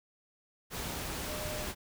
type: tone in noise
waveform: sine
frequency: 607 Hz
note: D#5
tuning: 43 cents flat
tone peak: -41 dBFS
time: 1.25-1.68 s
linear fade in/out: 50 ms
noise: pink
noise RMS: -38 dBFS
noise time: 0.7-1.75 s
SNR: -6 dB
effects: none